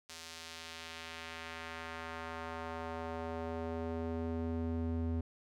square tone with band-pass filter sweep, 82.1 Hz, E2, 6 cents flat, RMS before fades -40 dBFS, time 0.09-5.21 s, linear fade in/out 5 ms, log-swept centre 5600 to 180 Hz, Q 0.95, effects none

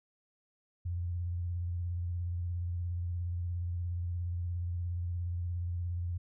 sine tone with vibrato, 87.31 Hz, F2, in tune, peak -32 dBFS, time 0.85-6.18 s, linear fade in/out 10 ms, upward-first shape sine, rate 17 Hz, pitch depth 42 cents each way, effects none

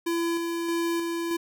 square tone with tremolo, 337.2 Hz, E4, 39 cents sharp, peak -25 dBFS, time 0.06-1.37 s, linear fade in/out 10 ms, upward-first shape square, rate 1.6 Hz, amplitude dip 30%, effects none

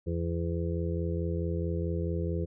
harmonic tone, 84.6 Hz, E2, 45 cents sharp, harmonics 1 / 2 / 4 / 5 / 6, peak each -31 / -34 / -37 / -38 / -39 dBFS, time 0.06-2.46 s, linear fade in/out 20 ms, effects none

